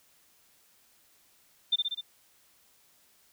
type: tone with echo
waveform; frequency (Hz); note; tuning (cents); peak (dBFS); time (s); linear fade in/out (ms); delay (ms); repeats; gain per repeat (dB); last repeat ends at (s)
sine; 3580; A7; +29; -21; 1.72-1.76; 10; 63; 4; -3; 2.012
effects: white hiss -64 dBFS RMS until 3.32 s